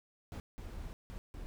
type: noise bursts at uneven times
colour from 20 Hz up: brown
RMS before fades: -44 dBFS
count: 4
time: 0.32-0.4 / 0.58-0.93 / 1.1-1.18 / 1.34-1.46 s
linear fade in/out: 0 ms
effects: none